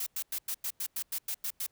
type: noise bursts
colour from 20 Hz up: blue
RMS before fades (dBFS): -34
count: 11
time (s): 0-1.665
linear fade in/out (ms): 5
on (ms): 65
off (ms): 95
effects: pink hiss -73 dBFS RMS until 1.71 s